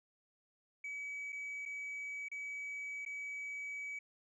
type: tone with dropouts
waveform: sine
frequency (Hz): 2279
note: C#7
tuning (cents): +47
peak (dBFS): -38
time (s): 0.84-3.99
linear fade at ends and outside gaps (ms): 5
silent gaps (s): 1.323-1.327 / 1.654-1.659 / 2.285-2.315 / 3.051-3.061
effects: tanh soft clip ceiling -39 dBFS